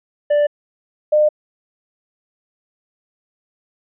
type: tone pair in turn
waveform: triangle / sine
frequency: 587.3 / 604.9 Hz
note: D5 / D#5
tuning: 0 / -49 cents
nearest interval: minor second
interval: 51 cents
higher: second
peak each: -10 dBFS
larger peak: neither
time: 0.3-0.47 / 1.12-1.29 s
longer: neither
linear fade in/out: 10 ms
effects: resampled to 8000 Hz